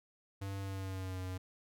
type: tone with pitch glide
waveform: square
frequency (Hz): 98 to 92.5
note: G2 to F#2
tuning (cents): 0 to 0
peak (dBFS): -39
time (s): 0.41-1.38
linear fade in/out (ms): 10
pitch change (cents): -100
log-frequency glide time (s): 0.6-1.2
effects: none